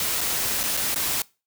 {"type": "noise with dropouts", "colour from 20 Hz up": "white", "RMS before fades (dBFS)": -25, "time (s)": [0, 1.22], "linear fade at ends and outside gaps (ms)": 1, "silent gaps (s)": [[0.208, 0.212], [0.632, 0.637], [0.769, 0.773], [0.945, 0.959]], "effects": ["noise-tail reverb RT60 0.3 s tail -23 dB re dry"]}